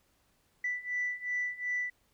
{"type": "beating tone pair", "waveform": "sine", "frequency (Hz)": [1975.5, 1978.2], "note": ["B6", "B6"], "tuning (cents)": [0, 2], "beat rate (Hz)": 2.7, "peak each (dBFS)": [-35, -33], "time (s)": [0.64, 1.9], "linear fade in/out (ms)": 5, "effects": ["tanh soft clip ceiling -25 dBFS", "pink hiss -71 dBFS RMS until 2.13 s"]}